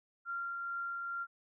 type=tone with tremolo; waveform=sine; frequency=1384 Hz; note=F6; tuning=16 cents flat; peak=-35 dBFS; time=0.25-1.27 s; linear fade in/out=50 ms; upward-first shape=triangle; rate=2.3 Hz; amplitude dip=25%; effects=none